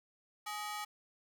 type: ring-modulated tone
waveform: sawtooth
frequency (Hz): 1046.5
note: C6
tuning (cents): 0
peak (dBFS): -32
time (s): 0.46-0.85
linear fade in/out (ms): 10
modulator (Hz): 208
effects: none

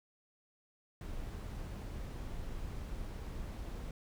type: noise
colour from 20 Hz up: brown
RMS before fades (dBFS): -42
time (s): 1.01-3.91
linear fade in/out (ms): 2
effects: none

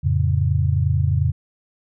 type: chord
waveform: sine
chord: F augmented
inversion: none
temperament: equal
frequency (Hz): 87.31 / 110 / 138.59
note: F2 / A2 / C#3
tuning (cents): 0 / 0 / 0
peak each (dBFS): -19 / -22 / -20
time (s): 0.03-1.32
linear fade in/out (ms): 20
effects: none

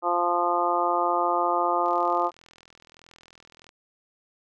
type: harmonic tone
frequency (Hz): 174.61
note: F3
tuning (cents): 0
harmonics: 2 / 3 / 4 / 5 / 6 / 7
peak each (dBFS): -30 / -30 / -27 / -27 / -29 / -27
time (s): 0.02-2.31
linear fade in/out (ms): 50
type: click train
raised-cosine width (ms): 0.2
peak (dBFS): -33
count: 77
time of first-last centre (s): 1.86-3.691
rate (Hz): 41.5
effects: none

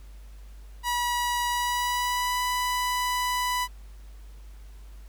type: tone with pitch glide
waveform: sawtooth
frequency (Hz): 969 to 992.2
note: B5 to B5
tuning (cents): -33 to +8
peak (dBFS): -21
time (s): 0.83-3.68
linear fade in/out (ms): 50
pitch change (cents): +41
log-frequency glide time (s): 1.48-2.42
effects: added 50 Hz sine -42 dBFS peak until 5.08 s + pink hiss -59 dBFS RMS until 5.08 s

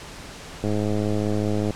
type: click train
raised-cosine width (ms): 2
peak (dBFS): -12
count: 113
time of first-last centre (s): 0.64-1.707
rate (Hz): 105
effects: pink hiss -39 dBFS RMS until 1.75 s + low-pass 8000 Hz 12 dB/octave

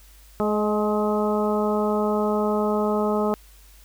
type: harmonic tone with a mistuned harmonic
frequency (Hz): 211.3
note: G#3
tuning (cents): +30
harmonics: 1 / 2 / 3 / 4 / 5 / 6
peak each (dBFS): -24 / -24 / -27 / -30 / -33 / -31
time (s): 0.4-3.34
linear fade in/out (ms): 0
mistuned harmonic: 3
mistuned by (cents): -20
effects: added 50 Hz sine -48 dBFS peak until 3.84 s + white hiss -54 dBFS RMS until 3.84 s

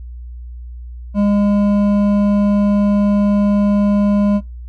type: tone with hard clipping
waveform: sine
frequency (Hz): 204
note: G#3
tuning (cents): -31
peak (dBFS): -13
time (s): 1.14-4.41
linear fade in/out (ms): 50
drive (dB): 9
effects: noise-tail reverb RT60 0.2 s tail -21 dB re dry + added 60 Hz sine -28 dBFS peak until 4.68 s

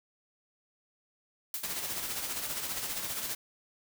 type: noise with exponential decay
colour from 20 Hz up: blue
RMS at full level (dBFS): -32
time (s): 1.54-1.77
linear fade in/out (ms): 2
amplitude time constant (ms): 49
type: noise with tremolo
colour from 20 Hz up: white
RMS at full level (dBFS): -34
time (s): 1.63-3.35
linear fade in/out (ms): 5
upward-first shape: sine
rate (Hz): 15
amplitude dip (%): 45
effects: none

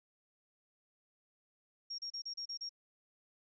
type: tone bursts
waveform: sine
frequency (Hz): 5570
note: F8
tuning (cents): -5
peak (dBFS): -39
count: 7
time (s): 1.9-2.693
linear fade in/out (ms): 10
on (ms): 85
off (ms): 33
effects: none

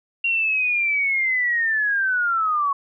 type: linear sweep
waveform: sine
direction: down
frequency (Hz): 2765 to 1100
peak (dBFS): -18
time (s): 0.24-2.73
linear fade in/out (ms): 5
effects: none

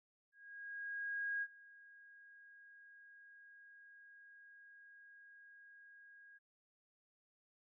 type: tone with ADSR envelope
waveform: sine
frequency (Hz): 1637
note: G#6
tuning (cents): -25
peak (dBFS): -36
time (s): 0.32-6.39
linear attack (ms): 1100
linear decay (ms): 51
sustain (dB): -22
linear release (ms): 24
effects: none

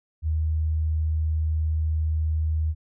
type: tone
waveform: sine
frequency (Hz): 78.5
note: D#2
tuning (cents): +16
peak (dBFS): -21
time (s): 0.22-2.75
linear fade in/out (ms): 50
effects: none

